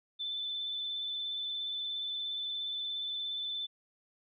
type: tone with vibrato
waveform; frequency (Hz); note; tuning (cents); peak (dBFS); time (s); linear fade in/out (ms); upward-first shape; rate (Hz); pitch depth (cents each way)
sine; 3520; A7; 0; -34; 0.19-3.67; 20; triangle; 17; 23
effects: none